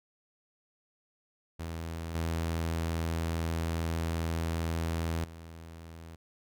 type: tone with level steps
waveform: sawtooth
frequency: 82.41 Hz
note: E2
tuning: in tune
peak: -32 / -26 / -41 dBFS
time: 1.59-6.16 s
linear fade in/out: 10 ms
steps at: 2.15 / 5.24 s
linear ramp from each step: 2 ms
effects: none